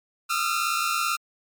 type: tone cluster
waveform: sawtooth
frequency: 1225 / 1312 / 1370 Hz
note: D#6 / E6 / F6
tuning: -27 / -9 / -34 cents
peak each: -25 / -26 / -22 dBFS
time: 0.29-1.17 s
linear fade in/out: 20 ms
effects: MP3 96 kbps